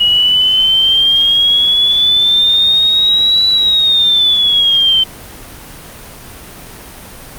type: exponential two-way sweep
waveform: sine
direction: up then down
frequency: 2900 to 3951 to 3088 Hz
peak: -7 dBFS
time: 0-5.04 s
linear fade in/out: 10 ms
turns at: 3.48 s
effects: pink hiss -32 dBFS RMS until 7.38 s + Opus 32 kbps